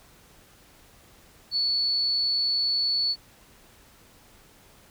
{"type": "tone", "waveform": "sine", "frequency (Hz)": 4435, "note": "C#8", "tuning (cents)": 0, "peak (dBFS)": -22, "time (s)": [1.51, 3.16], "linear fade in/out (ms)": 50, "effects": ["pink hiss -55 dBFS RMS until 4.9 s"]}